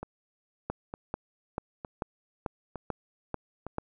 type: two click trains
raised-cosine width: 1 ms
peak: -23 / -17 dBFS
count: 5 / 8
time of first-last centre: 0.03-3.666 / 0.7-3.784 s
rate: 1.1 / 2.27 Hz
effects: none